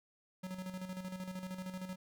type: tone with tremolo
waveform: square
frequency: 185.4 Hz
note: F#3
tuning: 4 cents sharp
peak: -40 dBFS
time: 0.43-1.96 s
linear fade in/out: 10 ms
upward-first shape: square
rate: 13 Hz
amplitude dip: 55%
effects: none